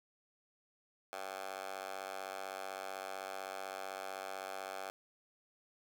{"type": "tone with high-pass filter", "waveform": "10% pulse", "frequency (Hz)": 95.8, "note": "G2", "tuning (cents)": -39, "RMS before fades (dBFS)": -44, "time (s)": [1.13, 4.9], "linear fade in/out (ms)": 0, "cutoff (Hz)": 790, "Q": 3.3, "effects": []}